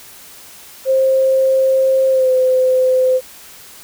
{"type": "tone with pitch glide", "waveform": "sine", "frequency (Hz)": [529, 513.9], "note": ["C5", "C5"], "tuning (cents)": [19, -31], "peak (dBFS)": -10, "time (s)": [0.85, 3.21], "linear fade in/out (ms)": 50, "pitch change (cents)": -50, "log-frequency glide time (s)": [2.1, 2.3], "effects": ["white hiss -39 dBFS RMS until 3.83 s"]}